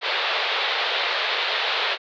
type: band-pass noise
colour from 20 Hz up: white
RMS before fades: -24 dBFS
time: 0.01-1.98 s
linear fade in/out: 50 ms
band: 420 to 4100 Hz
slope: 48 dB/octave
effects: none